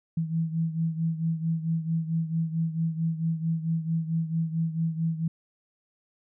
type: beating tone pair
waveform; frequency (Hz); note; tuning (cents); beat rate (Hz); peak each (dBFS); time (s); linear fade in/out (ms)
sine; 162.3 / 166.8; E3 / E3; -27 / +21; 4.5; -26 / -31; 0.17-5.28; 5
effects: none